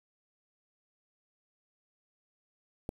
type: click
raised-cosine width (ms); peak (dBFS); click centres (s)
2; -22; 2.891
effects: 8-bit